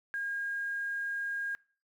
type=tone with quantisation; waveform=sine; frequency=1623 Hz; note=G#6; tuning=40 cents flat; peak=-32 dBFS; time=0.14-1.55 s; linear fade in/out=0 ms; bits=10; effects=noise-tail reverb RT60 0.4 s tail -24 dB re dry